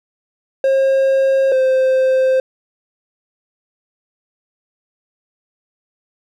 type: tone pair in turn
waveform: triangle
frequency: 537 / 522.3 Hz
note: C5 / C5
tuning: +45 / -3 cents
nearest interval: unison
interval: 48 cents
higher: first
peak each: -9 dBFS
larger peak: neither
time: 0.64-1.52 / 1.52-2.4 s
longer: neither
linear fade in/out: 2 ms
effects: none